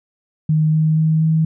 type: tone with pitch steps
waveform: sine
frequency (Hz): 155.56 / 156.82 / 158.1 / 159.38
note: D#3 / D#3 / D#3 / D#3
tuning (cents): 0 / +14 / +28 / +42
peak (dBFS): -12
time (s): 0.49-1.45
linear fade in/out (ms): 5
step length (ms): 240
effects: none